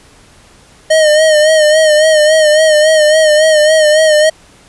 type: tone with vibrato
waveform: square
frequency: 618 Hz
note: D#5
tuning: 12 cents flat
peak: -6 dBFS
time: 0.9-4.3 s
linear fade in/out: 10 ms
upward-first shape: sine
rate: 3.6 Hz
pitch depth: 51 cents each way
effects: pink hiss -43 dBFS RMS until 4.68 s + resampled to 24000 Hz